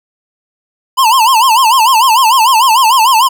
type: tone with vibrato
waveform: square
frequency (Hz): 967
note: B5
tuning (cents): -37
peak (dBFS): -6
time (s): 0.97-3.29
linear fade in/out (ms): 20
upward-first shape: sine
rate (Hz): 6.7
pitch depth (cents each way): 190
effects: none